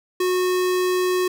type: tone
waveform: square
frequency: 365.3 Hz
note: F#4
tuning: 22 cents flat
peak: -19 dBFS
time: 0.2-1.28 s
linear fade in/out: 5 ms
effects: none